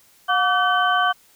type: tone cluster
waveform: sine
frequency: 723 / 1151 / 1524 / 3071 Hz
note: F#5 / D6 / G6 / G7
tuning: -40 / -35 / -49 / -36 cents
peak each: -21 / -20 / -21 / -27 dBFS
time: 0.28-1.13 s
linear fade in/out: 20 ms
effects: white hiss -55 dBFS RMS until 1.35 s